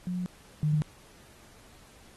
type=tone pair in turn; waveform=sine; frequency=180.2 / 151.53 Hz; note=F#3 / D#3; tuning=-45 / -45 cents; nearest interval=minor third; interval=300 cents; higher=first; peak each=-29 / -23 dBFS; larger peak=second; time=0.07-0.26 / 0.63-0.82 s; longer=neither; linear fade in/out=0 ms; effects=pink hiss -56 dBFS RMS until 2.16 s + AAC 32 kbps